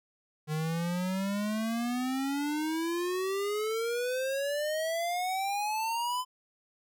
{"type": "exponential sweep", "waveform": "square", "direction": "up", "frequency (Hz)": [151.4, 1021], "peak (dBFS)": -30, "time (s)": [0.47, 6.25], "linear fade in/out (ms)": 50, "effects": []}